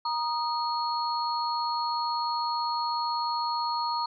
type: tone cluster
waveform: sine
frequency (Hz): 942 / 1236 / 4321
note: A#5 / D#6 / C#8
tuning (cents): +18 / -12 / -45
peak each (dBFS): -28 / -33 / -34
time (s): 0.05-4.06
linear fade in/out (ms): 5
effects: none